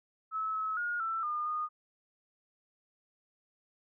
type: tone with pitch steps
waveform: sine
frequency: 1298 / 1291 / 1431 / 1332 / 1213 / 1228 Hz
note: E6 / E6 / F6 / E6 / D#6 / D#6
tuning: -27 / -37 / +42 / +18 / -44 / -23 cents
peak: -31 dBFS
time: 0.31-1.69 s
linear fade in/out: 50 ms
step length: 230 ms
effects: none